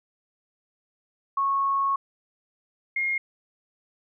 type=tone pair in turn; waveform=sine; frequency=1100 / 2137 Hz; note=C#6 / C7; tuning=-14 / +36 cents; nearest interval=major seventh; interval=1150 cents; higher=second; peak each=-21 / -23 dBFS; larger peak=first; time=1.37-1.96 / 2.96-3.18 s; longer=first; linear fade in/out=5 ms; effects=none

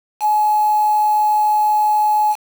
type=tone with quantisation; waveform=sine; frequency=847 Hz; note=G#5; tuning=34 cents sharp; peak=-12 dBFS; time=0.2-2.36 s; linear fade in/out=50 ms; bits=5; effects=none

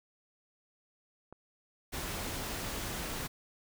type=clicks; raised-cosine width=1 ms; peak=-34 / -35 dBFS; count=2; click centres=1.326 / 2.264 s
type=noise; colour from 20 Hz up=pink; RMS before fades=-38 dBFS; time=1.92-3.28 s; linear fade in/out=20 ms
effects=none

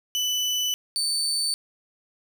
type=tone pair in turn; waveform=30% pulse; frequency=2987 / 4538 Hz; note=F#7 / C#8; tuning=+16 / +40 cents; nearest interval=perfect fifth; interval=724 cents; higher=second; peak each=-20 dBFS; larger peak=neither; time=0.15-0.74 / 0.96-1.54 s; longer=first; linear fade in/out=0 ms; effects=none

